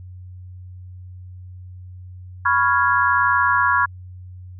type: chord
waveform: sine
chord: C# dominant seventh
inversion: third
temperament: equal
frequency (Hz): 987.8 / 1108.7 / 1396.9 / 1661.2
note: B5 / C#6 / E#6 / G#6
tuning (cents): 0 / 0 / 0 / 0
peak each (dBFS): -20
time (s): 2.45-3.86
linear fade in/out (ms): 10
effects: added 91 Hz sine -35 dBFS peak until 4.59 s